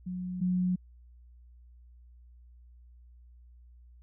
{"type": "tone pair in turn", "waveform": "sine", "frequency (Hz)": [181.6, 181.6], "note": ["F#3", "F#3"], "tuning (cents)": [-32, -32], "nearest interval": "unison", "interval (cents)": 0, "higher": "neither", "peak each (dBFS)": [-33, -25], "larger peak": "second", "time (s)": [[0.06, 0.41], [0.41, 0.76]], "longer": "neither", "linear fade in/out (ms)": 10, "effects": ["added 60 Hz sine -52 dBFS peak until 4.02 s"]}